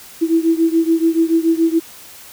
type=beating tone pair; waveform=sine; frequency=326.2 / 333.2 Hz; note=E4 / E4; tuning=-18 / +19 cents; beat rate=7 Hz; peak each=-14 / -16 dBFS; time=0.21-1.8 s; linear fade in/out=20 ms; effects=white hiss -39 dBFS RMS until 2.32 s